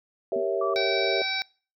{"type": "chord", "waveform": "sine", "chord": "G diminished seventh", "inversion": "none", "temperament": "equal", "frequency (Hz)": [392, 466.2, 554.4, 659.3], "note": ["G4", "Bb4", "Db5", "Fb5"], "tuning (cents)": [0, 0, 0, 0], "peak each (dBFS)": [-28, -31, -30, -28], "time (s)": [0.32, 1.22], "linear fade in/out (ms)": 2}
{"type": "tone with exponential decay", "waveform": "sine", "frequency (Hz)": 246.9, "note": "B3", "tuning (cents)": 0, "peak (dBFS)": -31, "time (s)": [0.36, 0.49], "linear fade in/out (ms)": 2, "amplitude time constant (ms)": 27}
{"type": "tone", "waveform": "sine", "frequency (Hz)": 1158, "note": "D6", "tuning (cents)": -25, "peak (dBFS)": -28, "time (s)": [0.61, 0.74], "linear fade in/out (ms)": 5}
{"type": "harmonic tone", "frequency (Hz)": 769, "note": "G5", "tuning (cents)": -33, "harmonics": [1, 2, 3, 5, 6, 7], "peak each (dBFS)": [-36, -35, -30, -30, -36, -35], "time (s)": [0.76, 1.42], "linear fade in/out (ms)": 0}
{"effects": ["noise-tail reverb RT60 0.4 s tail -25 dB re dry"]}